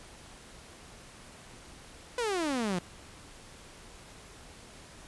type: exponential sweep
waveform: sawtooth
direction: down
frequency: 504 to 170 Hz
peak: -25 dBFS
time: 2.18-2.79 s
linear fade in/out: 2 ms
effects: pink hiss -51 dBFS RMS until 5.07 s + resampled to 24000 Hz